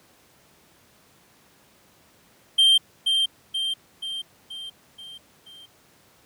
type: tone with echo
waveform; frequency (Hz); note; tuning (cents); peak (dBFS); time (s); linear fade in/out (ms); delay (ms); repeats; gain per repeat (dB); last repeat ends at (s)
triangle; 3159; G7; +13; -12; 2.58-2.78; 10; 480; 6; -5; 5.66
effects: pink hiss -57 dBFS RMS until 6.25 s + high-pass 100 Hz 12 dB/octave